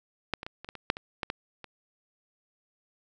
clicks, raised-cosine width 0.3 ms, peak -11 / -22 / -21 / -26 / -23 / -25 / -7 / -22 / -14 / -15 / -26 dBFS, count 11, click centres 0.337 / 0.431 / 0.465 / 0.646 / 0.689 / 0.753 / 0.901 / 0.969 / 1.232 / 1.301 / 1.643 s, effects none

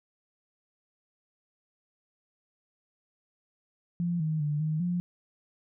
sine tone with pitch steps, 172.8 / 156.6 / 148.2 / 155.6 / 176.4 Hz, F3 / D#3 / D3 / D#3 / F3, -18 / +11 / +16 / 0 / +18 cents, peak -26 dBFS, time 4-5 s, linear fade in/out 0 ms, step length 200 ms, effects none

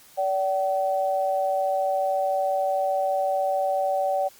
sine tone pair together, 575.7 / 762 Hz, D5 / G5, -35 / -49 cents, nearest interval perfect fourth, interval 486 cents, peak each -24 dBFS, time 0.17-4.29 s, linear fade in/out 20 ms, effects white hiss -52 dBFS RMS until 4.39 s + Opus 48 kbps

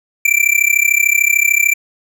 square tone with amplitude modulation, 2349 Hz, D7, in tune, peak -7 dBFS, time 0.25-1.74 s, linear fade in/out 5 ms, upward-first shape sine, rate 33.4 Hz, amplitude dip 95%, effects none

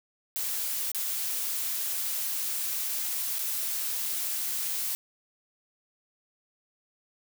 blue noise with dropouts, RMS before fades -31 dBFS, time 0.36-4.95 s, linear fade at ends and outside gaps 0 ms, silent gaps 0.917-0.947 / 3.385-3.391 s, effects none

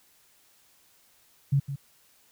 sine tone with echo, 139.2 Hz, C#3, 8 cents sharp, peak -19 dBFS, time 1.52-1.6 s, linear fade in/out 10 ms, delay 160 ms, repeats 1, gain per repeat -11 dB, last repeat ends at 1.76 s, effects white hiss -62 dBFS RMS until 2.31 s

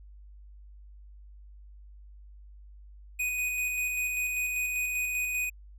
square tone with tremolo, 2489 Hz, D#7, in tune, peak -28 dBFS, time 3.19-5.5 s, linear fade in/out 10 ms, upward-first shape square, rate 5.1 Hz, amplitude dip 25%, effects added 50 Hz sine -47 dBFS peak until 5.78 s

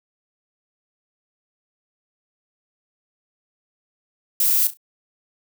violet noise with echo, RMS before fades -18 dBFS, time 4.4-4.67 s, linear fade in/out 2 ms, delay 34 ms, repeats 3, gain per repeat -12 dB, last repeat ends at 4.772 s, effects none

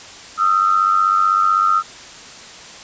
sine tone pair together, 1248.1 / 1344 Hz, D#6 / E6, +5 / +33 cents, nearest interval minor second, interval 128 cents, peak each -15 dBFS, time 0.37-1.83 s, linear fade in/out 50 ms, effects white hiss -37 dBFS RMS until 2.83 s + resampled to 16000 Hz

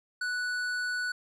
sine tone with hard clipping, 1480 Hz, F#6, in tune, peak -31 dBFS, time 0.21-1.12 s, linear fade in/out 5 ms, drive 10 dB, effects none

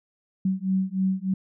sine beating tone pair, 187.9 / 191.2 Hz, F#3 / G3, +27 / -43 cents, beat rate 3.3 Hz, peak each -25 / -25 dBFS, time 0.45-1.34 s, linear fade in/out 5 ms, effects none

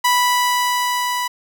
sawtooth tone with level ramp, 986 Hz, B5, 3 cents flat, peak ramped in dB -9 to -16 dBFS, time 0.04-1.28 s, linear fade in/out 10 ms, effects none

